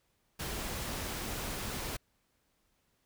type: noise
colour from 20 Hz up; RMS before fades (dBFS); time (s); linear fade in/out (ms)
pink; -38; 0.39-1.97; 10
effects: pink hiss -75 dBFS RMS until 3.05 s